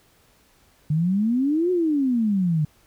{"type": "exponential two-way sweep", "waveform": "sine", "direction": "up then down", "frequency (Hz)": [147.3, 370, 147.3], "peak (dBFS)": -18, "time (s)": [0.9, 2.65], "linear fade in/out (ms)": 5, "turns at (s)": 1.71, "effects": ["pink hiss -59 dBFS RMS until 2.86 s"]}